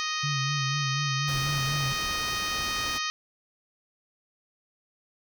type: harmonic tone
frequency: 622.3 Hz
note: D#5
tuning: in tune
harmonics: 2 / 3 / 4 / 5 / 6 / 7 / 8 / 9 / 10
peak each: -33 / -35 / -36 / -37 / -38 / -38 / -39 / -40 / -40 dBFS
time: 0-3.1 s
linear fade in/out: 0 ms
type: tone with vibrato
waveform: sine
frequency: 139.2 Hz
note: C#3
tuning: 8 cents sharp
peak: -28 dBFS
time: 0.23-1.93 s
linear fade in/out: 10 ms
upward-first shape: sine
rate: 4.1 Hz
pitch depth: 81 cents each way
type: noise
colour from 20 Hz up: pink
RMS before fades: -38 dBFS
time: 1.27-2.99 s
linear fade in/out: 20 ms
effects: none